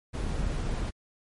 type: noise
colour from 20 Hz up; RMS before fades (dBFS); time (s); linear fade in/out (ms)
brown; -30; 0.13-0.91; 20
effects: MP3 48 kbps